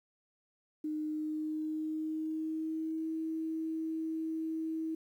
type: tone with pitch glide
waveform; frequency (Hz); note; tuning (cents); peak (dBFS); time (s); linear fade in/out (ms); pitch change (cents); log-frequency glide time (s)
sine; 306.7 to 320.5; D#4 to E4; -25 to -49; -33; 0.84-4.95; 5; +76; 1.06-3.08
effects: 11-bit